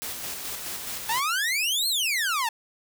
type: noise with tremolo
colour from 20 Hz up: white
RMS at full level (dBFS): -33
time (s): 0.02-1.2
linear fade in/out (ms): 0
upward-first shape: square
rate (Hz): 4.7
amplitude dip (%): 30
type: exponential two-way sweep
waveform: sawtooth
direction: up then down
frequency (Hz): 864 to 4339 to 864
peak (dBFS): -20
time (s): 1.09-2.49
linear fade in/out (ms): 5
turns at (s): 1.88
effects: none